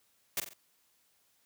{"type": "noise with echo", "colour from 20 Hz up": "white", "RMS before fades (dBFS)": -32, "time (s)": [0.37, 0.4], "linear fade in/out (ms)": 2, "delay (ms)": 45, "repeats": 3, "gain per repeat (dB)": -7, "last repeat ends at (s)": 0.535, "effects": ["white hiss -71 dBFS RMS until 1.45 s", "high-pass 60 Hz 12 dB/octave"]}